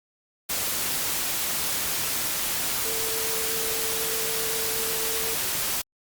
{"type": "tone in noise", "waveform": "sine", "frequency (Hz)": 448, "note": "A4", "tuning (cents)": 31, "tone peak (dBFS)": -34, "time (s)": [2.85, 5.35], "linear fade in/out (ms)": 10, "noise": "white", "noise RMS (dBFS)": -27, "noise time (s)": [0.49, 5.82], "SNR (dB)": -10, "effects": ["Opus 48 kbps"]}